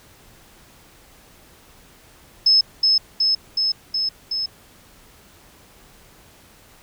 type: tone with echo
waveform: sine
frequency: 5200 Hz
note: E8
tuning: 24 cents flat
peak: -11 dBFS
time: 2.46-2.61 s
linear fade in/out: 5 ms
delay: 370 ms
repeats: 5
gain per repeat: -2 dB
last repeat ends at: 4.46 s
effects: pink hiss -50 dBFS RMS until 6.82 s